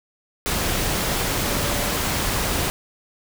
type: tone in noise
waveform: sine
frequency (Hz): 577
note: D5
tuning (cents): -31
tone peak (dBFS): -32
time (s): 1.46-1.91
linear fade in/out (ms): 0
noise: pink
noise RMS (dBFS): -23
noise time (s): 0.46-2.7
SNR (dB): -12
effects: none